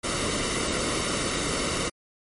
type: noise with comb filter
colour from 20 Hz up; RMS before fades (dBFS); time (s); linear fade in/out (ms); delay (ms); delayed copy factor
pink; -27; 0.03-1.9; 20; 1.2; -0.6
effects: MP3 48 kbps